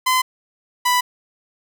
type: tone pair in turn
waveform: sawtooth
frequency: 1024 / 990.3 Hz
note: C6 / B5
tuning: -38 / +4 cents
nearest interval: minor second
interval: 58 cents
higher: first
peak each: -11 dBFS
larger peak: neither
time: 0.06-0.22 / 0.85-1.01 s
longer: neither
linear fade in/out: 10 ms
effects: none

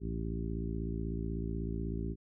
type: harmonic tone with a mistuned harmonic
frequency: 56.2 Hz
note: A1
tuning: 37 cents sharp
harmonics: 1 / 2 / 3 / 4 / 5 / 6 / 7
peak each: -37 / -42 / -40 / -43 / -44 / -45 / -45 dBFS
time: 0-2.16 s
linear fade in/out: 50 ms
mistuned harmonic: 1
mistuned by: +120 cents
effects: none

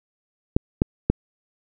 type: clicks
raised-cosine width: 3 ms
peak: -3 dBFS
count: 3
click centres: 0.565 / 0.819 / 1.1 s
effects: none

